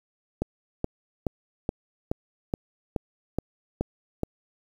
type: click train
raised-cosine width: 2 ms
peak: -12 dBFS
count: 10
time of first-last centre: 0.42-4.234 s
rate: 2.36 Hz
effects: 8-bit